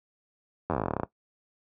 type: slowing click train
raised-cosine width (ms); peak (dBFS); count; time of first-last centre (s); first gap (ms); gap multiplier
1; -13; 17; 0.7-1.034; 11; 1.08
effects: noise-tail reverb RT60 0.1 s tail -17 dB re dry + high-pass 80 Hz 12 dB/octave